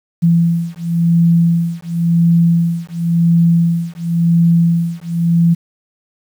sine beating tone pair, 168.3 / 169.24 Hz, E3 / E3, +36 / +46 cents, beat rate 0.94 Hz, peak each -13 dBFS, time 0.22-5.55 s, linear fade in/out 20 ms, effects 7-bit

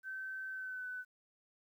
sine tone with pitch glide, 1540 to 1501.4 Hz, G6 to F#6, -31 to +25 cents, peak -40 dBFS, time 0.03-1.05 s, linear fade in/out 50 ms, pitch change -44 cents, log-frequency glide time 0.5-0.86 s, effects 12-bit

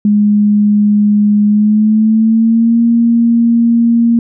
sine tone with pitch glide, 207.7 to 233.1 Hz, G#3 to A#3, 0 to 0 cents, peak -6 dBFS, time 0.05-4.19 s, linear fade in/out 2 ms, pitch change +200 cents, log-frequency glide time 1.46-2.81 s, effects none

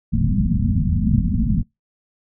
white low-pass noise, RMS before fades -18 dBFS, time 0.12-1.63 s, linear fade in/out 20 ms, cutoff 240 Hz, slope 96 dB/octave, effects noise-tail reverb RT60 0.2 s tail -26 dB re dry

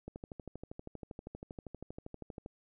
click train, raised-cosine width 2 ms, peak -30 dBFS, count 31, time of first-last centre 0.08-2.461 s, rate 12.6 Hz, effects none

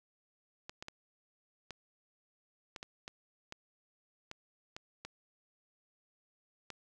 clicks, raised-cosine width 0.2 ms, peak -26 dBFS, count 12, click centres 0.695 / 0.825 / 0.884 / 1.707 / 2.762 / 2.829 / 3.079 / 3.524 / 4.314 / 4.765 / 5.05 / 6.703 s, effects none

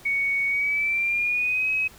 sine tone with pitch glide, 2230 to 2547 Hz, C#7 to D#7, +10 to +40 cents, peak -21 dBFS, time 0.05-1.88 s, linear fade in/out 10 ms, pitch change +230 cents, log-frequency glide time 0.48-1.7 s, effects pink hiss -49 dBFS RMS until 1.98 s

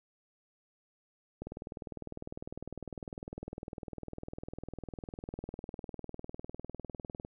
click train, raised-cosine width 2 ms, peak -27 dBFS, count 117, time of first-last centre 1.42-7.249 s, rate 19.9 Hz, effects none

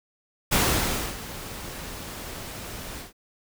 pink noise with ADSR envelope, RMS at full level -20 dBFS, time 0.51-3.13 s, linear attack 18 ms, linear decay 630 ms, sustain -17 dB, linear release 140 ms, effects none

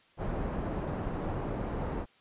pink low-pass noise, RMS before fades -34 dBFS, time 0.17-2.06 s, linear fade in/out 50 ms, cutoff 890 Hz, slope 12 dB/octave, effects white hiss -63 dBFS RMS until 2.2 s + resampled to 8000 Hz

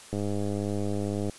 click train, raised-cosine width 2 ms, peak -18 dBFS, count 120, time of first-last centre 0.13-1.297 s, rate 102 Hz, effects white hiss -48 dBFS RMS until 1.38 s + resampled to 24000 Hz

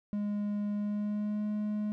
triangle tone with pitch glide, 206.4 to 210.3 Hz, G#3 to G#3, -10 to +22 cents, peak -28 dBFS, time 0.13-1.92 s, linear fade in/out 0 ms, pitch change +32 cents, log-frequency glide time 0.73-1.46 s, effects none

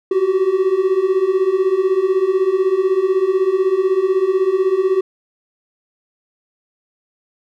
triangle beating tone pair, 367.6 / 383.6 Hz, F#4 / G4, -11 / -37 cents, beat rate 16 Hz, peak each -16 / -13 dBFS, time 0.11-5.01 s, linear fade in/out 5 ms, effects none

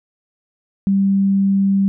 sine tone, 196 Hz, G3, in tune, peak -12 dBFS, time 0.87-1.88 s, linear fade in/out 0 ms, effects none

